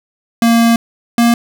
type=tone pair in turn; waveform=square; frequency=231.6 / 235 Hz; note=A#3 / A#3; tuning=-11 / +14 cents; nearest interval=unison; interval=25 cents; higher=second; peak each=-8 dBFS; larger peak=neither; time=0.42-0.76 / 1.18-1.34 s; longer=first; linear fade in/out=2 ms; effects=none